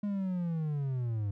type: linear sweep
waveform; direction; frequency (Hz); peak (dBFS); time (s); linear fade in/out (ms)
triangle; down; 208 to 98; -28; 0.03-1.31; 5
effects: none